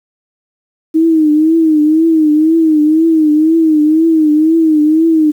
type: tone with vibrato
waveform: sine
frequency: 314.4 Hz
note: D#4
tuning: 18 cents sharp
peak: -6 dBFS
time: 0.94-5.32 s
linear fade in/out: 20 ms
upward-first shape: triangle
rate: 2 Hz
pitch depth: 94 cents each way
effects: 7-bit